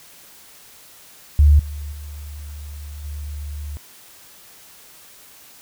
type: tone with level steps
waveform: sine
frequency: 73.42 Hz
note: D2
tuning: in tune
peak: -8 / -27 / -31 / -27 dBFS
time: 1.39-3.77 s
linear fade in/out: 0 ms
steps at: 1.59 / 1.92 / 3.04 s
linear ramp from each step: 5 ms
effects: white hiss -46 dBFS RMS until 5.61 s